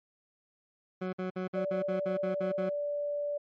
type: tone bursts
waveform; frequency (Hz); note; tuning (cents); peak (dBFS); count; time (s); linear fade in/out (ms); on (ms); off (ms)
20% pulse; 185; F#3; 0; -27; 10; 1.01-2.696; 10; 120; 54
type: tone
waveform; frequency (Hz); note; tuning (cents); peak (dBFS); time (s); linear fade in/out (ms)
sine; 582; D5; -16; -30; 1.55-3.38; 10
effects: low-pass 2000 Hz 12 dB/octave + MP3 48 kbps